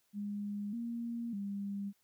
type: tone with pitch steps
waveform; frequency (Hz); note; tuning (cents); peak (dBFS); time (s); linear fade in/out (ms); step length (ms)
sine; 204.7 / 234.2 / 200.1; G#3 / A#3 / G3; -25 / +8 / +36; -36; 0.13-1.93; 50; 600
effects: white hiss -75 dBFS RMS until 2.03 s